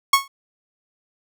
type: tone with exponential decay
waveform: sawtooth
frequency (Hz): 1100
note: C#6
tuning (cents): -14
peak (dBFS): -5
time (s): 0.13-0.28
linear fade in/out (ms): 5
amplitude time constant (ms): 31
effects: none